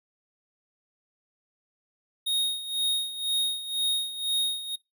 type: tone with tremolo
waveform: square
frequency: 3729 Hz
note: A#7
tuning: in tune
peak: -23 dBFS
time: 2.26-4.76 s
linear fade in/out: 10 ms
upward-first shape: sine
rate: 2 Hz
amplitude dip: 75%
effects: noise-tail reverb RT60 0.2 s tail -25 dB re dry

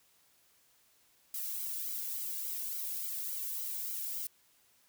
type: noise with flanger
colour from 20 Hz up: violet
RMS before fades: -38 dBFS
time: 1.34-4.27 s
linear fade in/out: 2 ms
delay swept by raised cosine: 1.1 to 1.64 ms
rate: 3.5 Hz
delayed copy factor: -0.65
effects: white hiss -68 dBFS RMS until 4.88 s

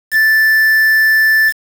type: tone with quantisation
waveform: triangle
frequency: 1760 Hz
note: A6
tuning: in tune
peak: -6 dBFS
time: 0.11-1.53 s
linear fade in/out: 50 ms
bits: 4
effects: none

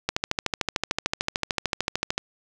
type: click train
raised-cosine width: 0.2 ms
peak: -6 dBFS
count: 29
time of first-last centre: 0.09-2.18 s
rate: 13.4 Hz
effects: none

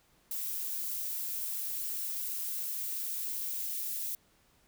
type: noise with high-pass filter sweep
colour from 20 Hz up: violet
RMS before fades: -36 dBFS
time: 0.31-4.15 s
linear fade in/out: 2 ms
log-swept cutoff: 230 to 2400 Hz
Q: 0.9
effects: pink hiss -67 dBFS RMS until 4.67 s

